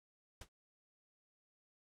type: noise with exponential decay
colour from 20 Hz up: pink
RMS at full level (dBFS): -45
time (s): 0.41-0.49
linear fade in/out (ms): 5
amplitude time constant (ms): 17
effects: low-pass 10000 Hz 12 dB/octave